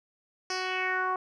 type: tone with low-pass filter sweep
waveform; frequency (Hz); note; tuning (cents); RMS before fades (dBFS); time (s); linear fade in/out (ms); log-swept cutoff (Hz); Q
10% pulse; 371.4; F#4; +7; -30; 0.5-1.16; 2; 5600 to 990; 3.4
effects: none